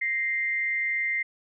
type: tone pair together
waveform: sine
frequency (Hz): 1870 / 2091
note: A#6 / C7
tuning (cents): +5 / -2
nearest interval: major second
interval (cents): 193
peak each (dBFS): -32 / -25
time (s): 0.01-1.23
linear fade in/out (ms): 10
effects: none